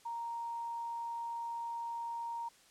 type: tone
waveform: sine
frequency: 932.3 Hz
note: A#5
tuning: in tune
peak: -37 dBFS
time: 0.05-2.49 s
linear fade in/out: 10 ms
effects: white hiss -63 dBFS RMS until 2.7 s + low-pass 9000 Hz 12 dB/octave